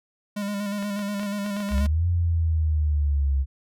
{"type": "tone with vibrato", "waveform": "square", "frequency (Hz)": 203.3, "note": "G#3", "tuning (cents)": -37, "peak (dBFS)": -27, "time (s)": [0.36, 1.87], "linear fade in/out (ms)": 10, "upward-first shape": "square", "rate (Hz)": 8.3, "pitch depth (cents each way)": 29}
{"type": "clicks", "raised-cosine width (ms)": 0.3, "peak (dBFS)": -22, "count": 11, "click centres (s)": [0.826, 0.992, 1.196, 1.232, 1.463, 1.567, 1.604, 1.689, 1.72, 1.781, 1.859]}
{"type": "exponential two-way sweep", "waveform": "sine", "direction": "up then down", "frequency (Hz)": [64.2, 88, 66.9], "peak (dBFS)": -19, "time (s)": [1.7, 3.46], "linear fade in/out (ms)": 50, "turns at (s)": 2.07}
{"effects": []}